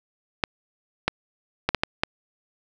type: clicks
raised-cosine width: 0.3 ms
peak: -4 dBFS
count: 6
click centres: 0.438 / 1.08 / 1.69 / 1.747 / 1.835 / 2.035 s
effects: none